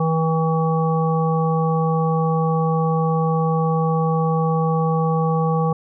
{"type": "harmonic tone", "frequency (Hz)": 161.3, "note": "E3", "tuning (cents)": -37, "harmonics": [1, 3, 5, 7], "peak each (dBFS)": [-18, -23, -25, -26], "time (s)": [0, 5.73], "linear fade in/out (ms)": 5, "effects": []}